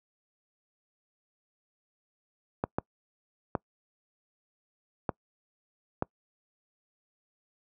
clicks, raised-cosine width 1 ms, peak -13 dBFS, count 5, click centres 2.639 / 2.785 / 3.552 / 5.092 / 6.024 s, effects noise-tail reverb RT60 0.1 s tail -26 dB re dry + high-pass 80 Hz 12 dB/octave

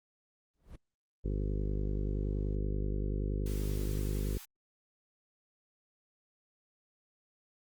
brown noise with exponential growth, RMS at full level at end -43 dBFS, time 0.54-0.76 s, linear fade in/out 5 ms, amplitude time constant 47 ms
harmonic tone, 50.5 Hz, G#1, 48 cents flat, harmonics 1 / 2 / 3 / 4 / 5 / 6 / 7 / 8 / 9 / 10, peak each -32 / -39 / -41 / -45 / -45 / -48 / -45 / -45 / -51 / -52 dBFS, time 1.24-4.38 s, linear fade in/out 10 ms
white high-pass noise, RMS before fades -50 dBFS, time 3.46-4.45 s, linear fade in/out 2 ms, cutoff 750 Hz, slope 96 dB/octave
effects Opus 24 kbps

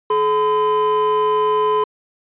triangle tone pair together, 426.3 / 1013.9 Hz, G#4 / B5, +45 / +45 cents, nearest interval octave + minor third, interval 1500 cents, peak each -14 dBFS, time 0.1-1.84 s, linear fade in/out 5 ms, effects tanh soft clip ceiling -8 dBFS + resampled to 8000 Hz

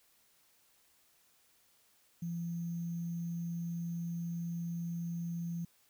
sine tone with sample-and-hold, 170 Hz, F3, 46 cents flat, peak -35 dBFS, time 2.22-5.65 s, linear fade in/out 5 ms, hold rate 6300 Hz, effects white hiss -69 dBFS RMS until 5.89 s

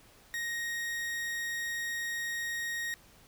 40% pulse tone, 1872 Hz, A#6, 7 cents sharp, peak -32 dBFS, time 0.34-2.94 s, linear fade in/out 0 ms, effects pink hiss -59 dBFS RMS until 3.27 s

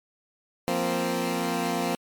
15% pulse chord, F suspended fourth, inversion none, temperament equal, 174.61 / 233.1 / 261.6 Hz, F3 / Bb3 / C4, 0 / 0 / 0 cents, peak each -23 dBFS, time 0.68-1.95 s, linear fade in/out 0 ms, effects MP3 96 kbps

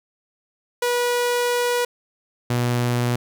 sawtooth tone pair in turn, 485.8 / 121.45 Hz, B4 / B2, -29 / -29 cents, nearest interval 2 octaves, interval 2400 cents, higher first, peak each -15 dBFS, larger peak neither, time 0.82-1.85 / 2.5-3.16 s, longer first, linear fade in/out 5 ms, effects none

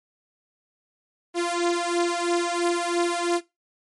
sawtooth beating tone pair, 344.6 / 347.6 Hz, F4 / F4, -23 / -8 cents, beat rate 3 Hz, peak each -21 dBFS, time 1.34-3.41 s, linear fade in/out 50 ms, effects noise-tail reverb RT60 0.2 s tail -17 dB re dry + MP3 48 kbps

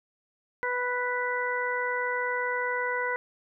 harmonic tone, 493.9 Hz, B4, in tune, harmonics 1 / 2 / 3 / 4, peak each -32 / -32 / -32 / -32 dBFS, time 0.63-3.16 s, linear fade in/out 0 ms, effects none

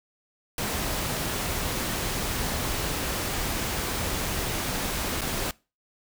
pink noise with dropouts, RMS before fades -29 dBFS, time 0.58-5.51 s, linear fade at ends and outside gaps 2 ms, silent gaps 5.21-5.216 s, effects noise-tail reverb RT60 0.3 s tail -23 dB re dry

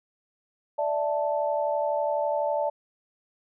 sine chord, D suspended second, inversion none, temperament equal, 587.3 / 659.3 / 880 Hz, D5 / E5 / A5, 0 / 0 / 0 cents, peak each -26 / -30 / -29 dBFS, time 0.78-2.7 s, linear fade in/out 10 ms, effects none

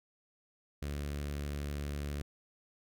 sawtooth tone with notch filter, 72.2 Hz, D2, 29 cents flat, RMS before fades -38 dBFS, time 0.82-2.22 s, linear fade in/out 5 ms, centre 880 Hz, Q 1.5, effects none

